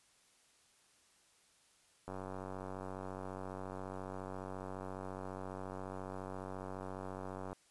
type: click train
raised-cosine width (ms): 1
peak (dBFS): -30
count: 516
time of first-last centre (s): 2.08-7.53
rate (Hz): 94.5
effects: white hiss -69 dBFS RMS until 7.7 s + resampled to 24000 Hz